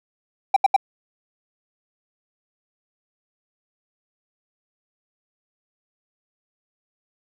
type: tone bursts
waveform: triangle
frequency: 784 Hz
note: G5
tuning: in tune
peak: -9 dBFS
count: 3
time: 0.54-0.764 s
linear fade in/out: 5 ms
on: 24 ms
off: 76 ms
effects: none